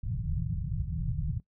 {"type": "low-pass noise", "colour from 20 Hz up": "white", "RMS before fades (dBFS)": -32, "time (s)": [0.03, 1.4], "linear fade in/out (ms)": 5, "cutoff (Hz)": 170, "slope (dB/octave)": 96, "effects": ["noise-tail reverb RT60 0.1 s tail -18 dB re dry"]}